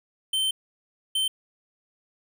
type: tone bursts at uneven times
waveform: square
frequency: 3100 Hz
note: G7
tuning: 20 cents flat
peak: -23 dBFS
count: 2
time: 0.33-0.51 / 1.15-1.28 s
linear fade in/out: 5 ms
effects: none